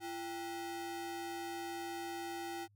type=ring-modulated tone; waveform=45% pulse; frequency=566 Hz; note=C#5; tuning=36 cents sharp; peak=-37 dBFS; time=0-2.68 s; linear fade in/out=50 ms; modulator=225 Hz; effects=added 102 Hz sine -65 dBFS peak until 2.75 s